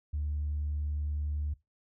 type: tone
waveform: sine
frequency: 74.1 Hz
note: D2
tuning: 16 cents sharp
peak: -29 dBFS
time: 0.13-1.54 s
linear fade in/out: 10 ms
effects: noise-tail reverb RT60 0.2 s tail -20 dB re dry + tanh soft clip ceiling -26 dBFS